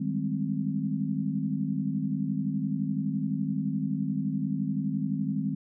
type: chord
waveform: sine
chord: Ab major seventh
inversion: second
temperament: equal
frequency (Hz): 155.56 / 196 / 207.7 / 261.6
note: Eb3 / G3 / Ab3 / C4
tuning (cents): 0 / 0 / 0 / 0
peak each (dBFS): -32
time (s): 0-5.55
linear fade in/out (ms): 10
effects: none